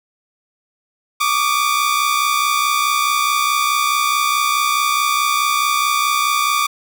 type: tone pair together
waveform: sawtooth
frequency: 1143.3 / 1208 Hz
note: D6 / D6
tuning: -47 / +48 cents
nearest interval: minor second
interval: 95 cents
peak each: -14 dBFS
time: 1.2-6.67 s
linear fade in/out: 10 ms
effects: none